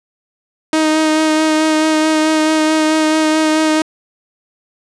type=tone with vibrato; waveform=sawtooth; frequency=312.5 Hz; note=D#4; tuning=8 cents sharp; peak=-7 dBFS; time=0.73-3.82 s; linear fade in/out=2 ms; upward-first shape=sine; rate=4.6 Hz; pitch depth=16 cents each way; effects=resampled to 22050 Hz + 7-bit